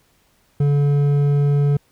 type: tone with hard clipping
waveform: triangle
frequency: 143.6 Hz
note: D3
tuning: 39 cents flat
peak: -15 dBFS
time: 0.6-1.77 s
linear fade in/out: 5 ms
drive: 10 dB
effects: pink hiss -60 dBFS RMS until 1.91 s